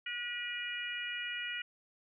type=harmonic tone; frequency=483 Hz; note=B4; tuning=39 cents flat; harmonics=3 / 4 / 5 / 6; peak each=-43 / -41 / -42 / -41 dBFS; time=0.06-1.62 s; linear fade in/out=5 ms; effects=none